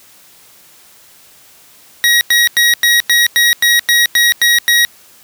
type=tone bursts; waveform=25% pulse; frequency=1899 Hz; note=A#6; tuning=32 cents sharp; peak=-4 dBFS; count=11; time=2.04-4.85 s; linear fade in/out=0 ms; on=170 ms; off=94 ms; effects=white hiss -44 dBFS RMS until 5.23 s + high-pass 60 Hz 12 dB/octave